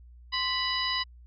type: harmonic tone with a mistuned harmonic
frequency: 988 Hz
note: B5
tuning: in tune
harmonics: 1 / 2 / 3 / 4 / 5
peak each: -33 / -33 / -33 / -33 / -33 dBFS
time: 0.32-1.04 s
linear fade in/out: 20 ms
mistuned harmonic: 1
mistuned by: +90 cents
effects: added 60 Hz sine -48 dBFS peak until 1.26 s